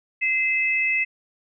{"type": "tone pair together", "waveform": "sine", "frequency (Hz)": [2064, 2600], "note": ["C7", "E7"], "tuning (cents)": [-24, -24], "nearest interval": "major third", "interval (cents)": 400, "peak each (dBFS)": -22, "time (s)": [0.21, 1.05], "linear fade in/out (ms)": 20, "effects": []}